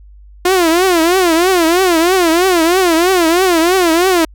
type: tone with vibrato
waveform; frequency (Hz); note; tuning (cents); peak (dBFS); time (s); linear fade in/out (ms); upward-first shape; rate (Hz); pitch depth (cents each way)
sawtooth; 349.9; F4; +3; -5; 0.45-4.25; 5; triangle; 3.1; 180
effects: added 50 Hz sine -36 dBFS peak until 4.34 s